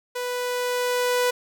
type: tone with level ramp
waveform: sawtooth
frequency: 493.9 Hz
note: B4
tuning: in tune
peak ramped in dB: -23 to -15 dBFS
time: 0.15-1.31 s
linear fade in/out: 10 ms
effects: none